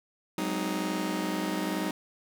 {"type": "chord", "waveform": "sawtooth", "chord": "Ab dominant seventh", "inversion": "third", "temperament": "just", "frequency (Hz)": [186.89, 207.7, 259.6, 311.5], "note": ["Gb3", "Ab3", "C4", "Eb4"], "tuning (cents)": [18, 0, -13, 2], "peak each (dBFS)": [-30, -32, -34, -28], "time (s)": [0.38, 1.91], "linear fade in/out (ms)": 2, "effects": []}